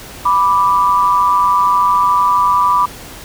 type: tone pair together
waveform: sine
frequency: 987.8 / 1174.7 Hz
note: B5 / D6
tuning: 0 / 0 cents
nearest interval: minor third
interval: 300 cents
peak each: -12 dBFS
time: 0.25-2.86 s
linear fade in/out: 10 ms
effects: pink hiss -33 dBFS RMS until 3.24 s